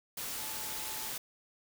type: tone in noise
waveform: sine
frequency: 867 Hz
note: A5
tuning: 26 cents flat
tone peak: -49 dBFS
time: 0.38-1.1 s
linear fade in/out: 5 ms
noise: white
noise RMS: -39 dBFS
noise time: 0.17-1.18 s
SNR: -13 dB
effects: none